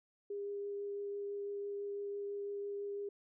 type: tone with vibrato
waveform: sine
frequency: 404.4 Hz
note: G#4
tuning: 46 cents flat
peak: -38 dBFS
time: 0.3-3.09 s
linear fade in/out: 5 ms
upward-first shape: triangle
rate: 6 Hz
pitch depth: 9 cents each way
effects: none